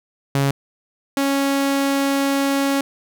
sawtooth tone pair in turn, 138.59 / 276.5 Hz, C#3 / C#4, 0 / -4 cents, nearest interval octave, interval 1196 cents, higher second, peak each -12 / -13 dBFS, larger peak first, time 0.35-0.51 / 1.17-2.81 s, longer second, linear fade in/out 2 ms, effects none

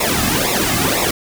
pink noise with flanger, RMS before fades -17 dBFS, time 0-1.11 s, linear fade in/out 5 ms, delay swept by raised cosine 0.64 to 2.14 ms, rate 2 Hz, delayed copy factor -0.85, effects none

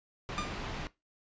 pink low-pass noise, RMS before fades -39 dBFS, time 0.29-0.87 s, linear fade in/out 0 ms, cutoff 3700 Hz, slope 12 dB/octave
sawtooth tone with exponential decay, 1205 Hz, D6, 44 cents sharp, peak -27 dBFS, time 0.38-0.61 s, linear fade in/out 0 ms, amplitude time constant 48 ms
effects noise-tail reverb RT60 0.2 s tail -18 dB re dry + resampled to 16000 Hz

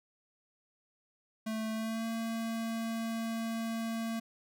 square tone with pitch glide, 220 to 226.8 Hz, A3 to A#3, 0 to -47 cents, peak -34 dBFS, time 1.46-4.2 s, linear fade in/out 10 ms, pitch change +53 cents, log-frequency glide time 1.73-2.06 s, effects none

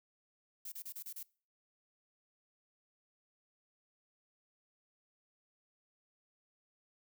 violet noise bursts, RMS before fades -45 dBFS, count 6, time 0.65-1.23 s, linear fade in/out 5 ms, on 70 ms, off 32 ms, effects noise-tail reverb RT60 0.4 s tail -23 dB re dry

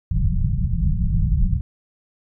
pink low-pass noise, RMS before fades -19 dBFS, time 0.11-1.61 s, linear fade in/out 0 ms, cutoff 190 Hz, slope 96 dB/octave, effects none

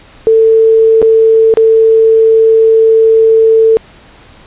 sine tone with dropouts, 446.4 Hz, A4, 25 cents sharp, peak -3 dBFS, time 0.27-3.77 s, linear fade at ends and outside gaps 0 ms, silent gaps 1.017-1.026 / 1.539-1.572 s, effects pink hiss -39 dBFS RMS until 4.46 s + resampled to 8000 Hz

